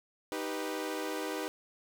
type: chord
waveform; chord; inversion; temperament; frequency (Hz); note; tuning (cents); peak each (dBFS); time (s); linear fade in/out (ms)
sawtooth; Eb augmented; none; equal; 311.1 / 392 / 493.9; Eb4 / G4 / B4; 0 / 0 / 0; -34 / -35 / -35; 0.32-1.48; 0
effects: none

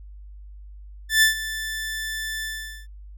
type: tone with ADSR envelope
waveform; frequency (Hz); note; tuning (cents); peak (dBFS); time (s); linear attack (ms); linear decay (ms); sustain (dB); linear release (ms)
sawtooth; 1760; A6; 0; -9; 1.09-2.87; 130; 120; -15; 440
effects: added 50 Hz sine -39 dBFS peak until 3.17 s

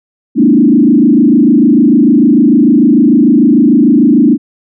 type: tone with frequency modulation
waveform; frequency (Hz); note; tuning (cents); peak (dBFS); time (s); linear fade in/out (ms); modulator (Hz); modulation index
sine; 264.5; C4; +19; -3; 0.35-4.38; 50; 26.7; 2.1
effects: none

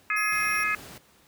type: harmonic tone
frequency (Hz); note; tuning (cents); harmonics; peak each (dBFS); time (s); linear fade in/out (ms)
421.6; G#4; +26; 3 / 4 / 5 / 6; -29 / -29 / -29 / -29; 0.1-0.75; 2
type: tone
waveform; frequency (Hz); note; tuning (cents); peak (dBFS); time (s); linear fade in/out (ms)
15% pulse; 5588; F8; 0; -28; 0.16-0.64; 10
type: noise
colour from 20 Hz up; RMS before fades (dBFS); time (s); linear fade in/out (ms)
pink; -44; 0.32-0.98; 2
effects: pink hiss -59 dBFS RMS until 1.27 s + high-pass 80 Hz 12 dB/octave

